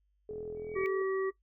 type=tone; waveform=sine; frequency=427.1 Hz; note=G#4; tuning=48 cents sharp; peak=-37 dBFS; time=0.29-1.02 s; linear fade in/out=2 ms
type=click train; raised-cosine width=2 ms; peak=-35 dBFS; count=23; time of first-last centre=0.31-0.836 s; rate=41.8 Hz
type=tone with exponential growth; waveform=sine; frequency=2266 Hz; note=C#7; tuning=37 cents sharp; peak=-34 dBFS; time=0.56-0.86 s; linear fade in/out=0 ms; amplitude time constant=64 ms
type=harmonic tone; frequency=383.2 Hz; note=G4; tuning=39 cents flat; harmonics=1 / 3 / 5; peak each=-29 / -39 / -43 dBFS; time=0.75-1.31 s; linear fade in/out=20 ms
effects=noise-tail reverb RT60 0.1 s tail -17 dB re dry + added 50 Hz sine -70 dBFS peak until 1.42 s